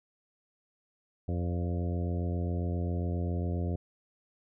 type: harmonic tone with a mistuned harmonic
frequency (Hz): 87.4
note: F2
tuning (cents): +2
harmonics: 1 / 2 / 3 / 4 / 5 / 6 / 7 / 8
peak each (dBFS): -30 / -36 / -40 / -42 / -44 / -46 / -47 / -48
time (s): 1.28-3.76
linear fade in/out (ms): 5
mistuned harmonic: 7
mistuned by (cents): -28
effects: none